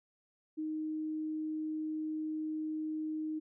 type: tone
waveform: sine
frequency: 311.1 Hz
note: D#4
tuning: in tune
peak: -34 dBFS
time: 0.57-3.4 s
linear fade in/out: 20 ms
effects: none